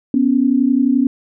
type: tone pair together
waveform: sine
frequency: 246.9 / 278.4 Hz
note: B3 / C#4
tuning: 0 / +8 cents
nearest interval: major second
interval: 208 cents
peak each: -14 dBFS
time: 0.14-1.07 s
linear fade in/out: 2 ms
effects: none